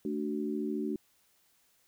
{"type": "chord", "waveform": "sine", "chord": "D major", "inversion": "second", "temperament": "equal with one note detuned", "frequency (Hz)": [220, 293.7, 373.4], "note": ["A3", "D4", "F#4"], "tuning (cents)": [0, 0, 16], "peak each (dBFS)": [-35, -35, -36], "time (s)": [0.05, 0.96], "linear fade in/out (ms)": 2, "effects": ["white hiss -69 dBFS RMS until 1.87 s"]}